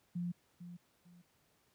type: tone with echo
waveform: sine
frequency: 175 Hz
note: F3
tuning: 4 cents sharp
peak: -35 dBFS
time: 0.15-0.32 s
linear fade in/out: 10 ms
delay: 450 ms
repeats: 2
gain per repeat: -11 dB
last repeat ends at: 1.22 s
effects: pink hiss -73 dBFS RMS until 1.74 s + high-pass 80 Hz 12 dB/octave